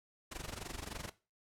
pink noise with amplitude modulation, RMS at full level -41 dBFS, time 0.31-1.1 s, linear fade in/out 10 ms, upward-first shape sine, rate 23.4 Hz, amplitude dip 85%, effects noise-tail reverb RT60 0.3 s tail -17 dB re dry + low-pass 11000 Hz 12 dB/octave

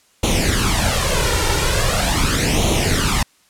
pink noise with flanger, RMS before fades -17 dBFS, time 0.23-3.23 s, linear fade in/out 5 ms, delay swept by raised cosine 0.3 to 2.2 ms, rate 0.41 Hz, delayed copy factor +0.7, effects white hiss -56 dBFS RMS until 3.49 s + low-pass 10000 Hz 12 dB/octave

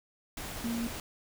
sine tone in noise, 232.9 Hz, A#3, 1 cent flat, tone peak -31 dBFS, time 0.64-0.87 s, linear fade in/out 2 ms, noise pink, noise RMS -40 dBFS, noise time 0.37-1 s, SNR +6 dB, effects none

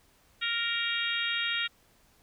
harmonic tone, 466.2 Hz, A#4, in tune, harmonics 3 / 4 / 5 / 6 / 7 / 8, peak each -35 / -35 / -35 / -35 / -35 / -35 dBFS, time 0.41-1.68 s, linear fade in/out 20 ms, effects pink hiss -64 dBFS RMS until 2.22 s

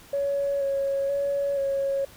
sine tone with pitch steps, 561 / 551 / 562 / 550 Hz, C#5 / C#5 / C#5 / C#5, +21 / -11 / +24 / -14 cents, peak -22 dBFS, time 0.13-2.05 s, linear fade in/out 5 ms, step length 480 ms, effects tanh soft clip ceiling -18 dBFS + pink hiss -50 dBFS RMS until 2.16 s

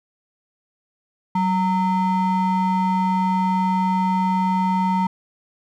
triangle ring-modulated tone, 554.4 Hz, C#5, in tune, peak -12 dBFS, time 1.35-5.07 s, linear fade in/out 5 ms, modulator 366 Hz, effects none

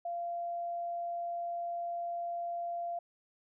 sine tone, 690 Hz, F5, 21 cents flat, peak -34 dBFS, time 0.05-2.99 s, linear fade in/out 5 ms, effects none

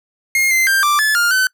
45% pulse tone with pitch steps, 2137 / 2075 / 1584 / 1177 / 1728 / 1409 / 1520 Hz, C7 / C7 / G6 / D6 / A6 / F6 / F#6, +36 / -15 / +18 / +3 / -32 / +15 / +46 cents, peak -12 dBFS, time 0.35-1.47 s, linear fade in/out 2 ms, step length 160 ms, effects noise-tail reverb RT60 0.1 s tail -23 dB re dry

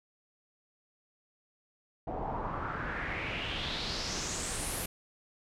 pink noise with low-pass filter sweep, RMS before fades -36 dBFS, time 2.07-4.86 s, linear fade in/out 5 ms, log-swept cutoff 700 to 12000 Hz, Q 3.9, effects none

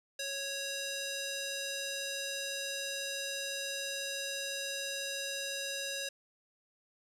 square tone with band-pass filter, 553 Hz, C#5, 4 cents flat, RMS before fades -38 dBFS, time 0.19-6.09 s, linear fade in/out 5 ms, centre 5200 Hz, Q 0.86, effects none

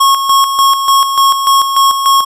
square tone with tremolo, 1093 Hz, C#6, 25 cents flat, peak -6 dBFS, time 0-2.25 s, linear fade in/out 10 ms, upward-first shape square, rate 3.4 Hz, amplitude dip 55%, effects resampled to 32000 Hz

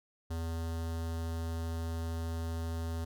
square tone with notch filter, 82.41 Hz, E2, in tune, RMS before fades -36 dBFS, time 0.3-3.05 s, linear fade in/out 10 ms, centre 2300 Hz, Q 1.8, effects none

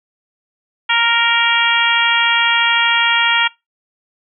harmonic tone, 466.2 Hz, A#4, in tune, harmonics 2 / 3 / 4 / 5 / 6 / 7, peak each -19 / -19 / -19 / -19 / -19 / -19 dBFS, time 0.89-3.48 s, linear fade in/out 10 ms, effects noise-tail reverb RT60 0.2 s tail -22 dB re dry

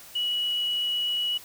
triangle tone, 2927 Hz, F#7, 19 cents flat, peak -21 dBFS, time 0.15-1.38 s, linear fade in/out 10 ms, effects tanh soft clip ceiling -22 dBFS + white hiss -47 dBFS RMS until 1.44 s

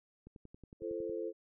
click train, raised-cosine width 3 ms, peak -39 dBFS, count 10, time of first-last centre 0.27-1.096 s, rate 10.9 Hz
sine chord, F major, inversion none, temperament equal with one note detuned, 340.7 / 440 / 523.3 Hz, F4 / A4 / C5, -43 / 0 / 0 cents, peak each -40 / -39 / -42 dBFS, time 0.8-1.33 s, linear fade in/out 50 ms
effects none

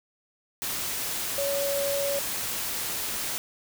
sine tone in noise, 562 Hz, C#5, 24 cents sharp, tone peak -26 dBFS, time 1.38-2.19 s, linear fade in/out 0 ms, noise white, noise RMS -31 dBFS, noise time 0.62-3.38 s, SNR +2 dB, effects none

